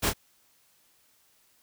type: noise with echo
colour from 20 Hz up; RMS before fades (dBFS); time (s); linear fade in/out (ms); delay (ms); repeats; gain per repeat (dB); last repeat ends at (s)
pink; -26; 0.02-0.11; 20; 27; 1; -6; 0.137
effects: white hiss -65 dBFS RMS until 1.62 s